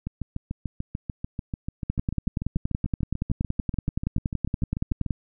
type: two click trains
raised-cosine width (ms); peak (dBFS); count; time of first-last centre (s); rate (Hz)
5; -12 / -17; 35 / 35; 1.9-5.108 / 0.07-5.063; 10.6 / 6.81
effects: none